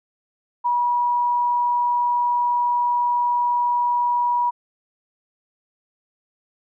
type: tone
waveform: sine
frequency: 967 Hz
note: B5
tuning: 37 cents flat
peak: -17 dBFS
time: 0.64-4.51 s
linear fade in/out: 20 ms
effects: none